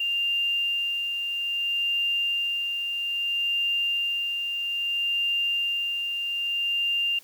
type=tone with tremolo; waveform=sine; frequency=2794 Hz; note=F7; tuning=in tune; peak=-22 dBFS; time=0-7.19 s; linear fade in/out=5 ms; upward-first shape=sine; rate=0.61 Hz; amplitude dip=40%; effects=white hiss -53 dBFS RMS until 7.23 s